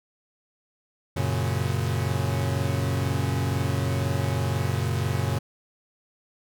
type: chord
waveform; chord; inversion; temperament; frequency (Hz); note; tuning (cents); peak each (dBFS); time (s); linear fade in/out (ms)
40% pulse; F# major; none; equal; 92.5 / 116.54 / 138.59; F#2 / A#2 / C#3; 0 / 0 / 0; -27; 1.16-5.39; 10
effects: none